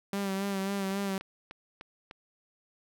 sawtooth tone with vibrato, 196 Hz, G3, in tune, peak -26 dBFS, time 0.13-1.18 s, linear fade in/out 2 ms, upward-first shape sine, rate 3.7 Hz, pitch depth 37 cents each way
click train, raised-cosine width 0.3 ms, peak -28 dBFS, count 5, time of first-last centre 0.91-2.111 s, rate 3.33 Hz
effects none

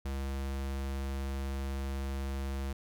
square tone, 68 Hz, C#2, 33 cents flat, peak -34 dBFS, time 0.05-2.73 s, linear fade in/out 5 ms, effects none

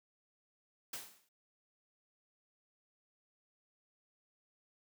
white noise with exponential decay, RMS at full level -40 dBFS, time 0.93-1.29 s, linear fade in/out 5 ms, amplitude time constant 77 ms, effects high-pass 100 Hz 12 dB/octave

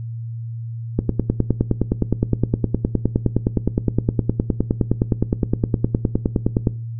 click train, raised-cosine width 3 ms, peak -3 dBFS, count 56, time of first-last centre 0.99-6.672 s, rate 9.68 Hz, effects noise-tail reverb RT60 0.4 s tail -19 dB re dry + added 115 Hz sine -26 dBFS peak until 6.99 s

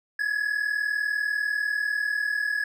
triangle tone pair together, 1674 / 1714.1 Hz, G#6 / A6, +13 / -46 cents, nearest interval unison, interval 41 cents, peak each -24 / -27 dBFS, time 0.19-2.64 s, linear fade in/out 5 ms, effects none

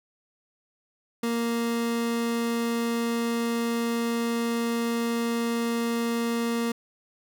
30% pulse tone, 233.1 Hz, A#3, in tune, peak -22 dBFS, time 1.23-6.72 s, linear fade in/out 5 ms, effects none

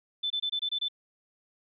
sine tone bursts, 3520 Hz, A7, in tune, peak -27 dBFS, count 7, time 0.23-0.885 s, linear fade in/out 10 ms, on 73 ms, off 24 ms, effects none

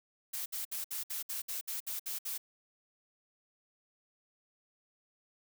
blue noise bursts, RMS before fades -38 dBFS, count 11, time 0.33-2.38 s, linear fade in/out 10 ms, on 130 ms, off 62 ms, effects none

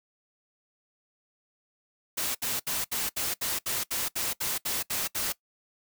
white noise bursts, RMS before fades -30 dBFS, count 13, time 2.17-5.326 s, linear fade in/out 10 ms, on 180 ms, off 68 ms, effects noise-tail reverb RT60 0.1 s tail -20 dB re dry

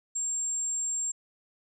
sine tone, 7440 Hz, A#8, 4 cents flat, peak -28 dBFS, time 0.15-1.12 s, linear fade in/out 10 ms, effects none

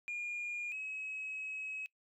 sine tone pair in turn, 2422 / 2559 Hz, D#7 / D#7, -47 / +48 cents, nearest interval minor second, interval 95 cents, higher second, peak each -35 / -38 dBFS, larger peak first, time 0.08-0.72 / 0.72-1.86 s, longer second, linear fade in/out 0 ms, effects noise-tail reverb RT60 0.1 s tail -24 dB re dry + tanh soft clip ceiling -35 dBFS

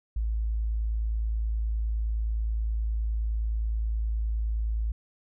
sine tone, 54.8 Hz, A1, 6 cents flat, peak -25 dBFS, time 0.16-4.92 s, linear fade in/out 5 ms, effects none

